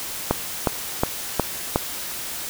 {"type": "click train", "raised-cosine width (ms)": 1, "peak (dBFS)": -3, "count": 5, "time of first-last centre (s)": [0.31, 1.759], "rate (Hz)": 2.76, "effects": ["white hiss -31 dBFS RMS until 2.49 s"]}